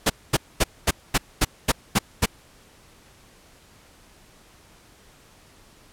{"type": "noise bursts", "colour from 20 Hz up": "pink", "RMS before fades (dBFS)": -18, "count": 9, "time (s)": [0.06, 2.26], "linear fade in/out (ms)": 10, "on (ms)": 40, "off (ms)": 230, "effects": ["pink hiss -53 dBFS RMS until 5.92 s", "low-pass 12000 Hz 12 dB/octave"]}